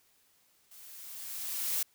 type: noise with level ramp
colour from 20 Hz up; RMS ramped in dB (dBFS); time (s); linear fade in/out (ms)
blue; -53 to -30; 0.71-1.83; 5
effects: white hiss -68 dBFS RMS until 1.94 s